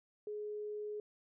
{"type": "tone", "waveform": "sine", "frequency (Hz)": 420, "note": "G#4", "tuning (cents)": 19, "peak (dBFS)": -39, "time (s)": [0.27, 1], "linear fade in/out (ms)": 2, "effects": []}